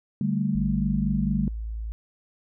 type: chord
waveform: sine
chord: D suspended fourth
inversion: none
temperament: just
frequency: 146.83 / 195.78 / 220.2 Hz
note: D3 / G3 / A3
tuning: 0 / -2 / +2 cents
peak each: -28 / -25 / -27 dBFS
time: 0.21-1.48 s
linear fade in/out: 2 ms
type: tone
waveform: sine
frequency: 55 Hz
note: A1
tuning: in tune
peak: -29 dBFS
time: 0.55-1.92 s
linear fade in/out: 0 ms
effects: none